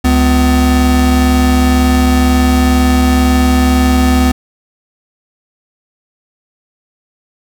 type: tone pair together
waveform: square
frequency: 70.7 / 251.9 Hz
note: C#2 / B3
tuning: +35 / +34 cents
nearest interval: octave + minor seventh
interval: 2199 cents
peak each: -11 dBFS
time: 0.04-4.32 s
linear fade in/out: 10 ms
effects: none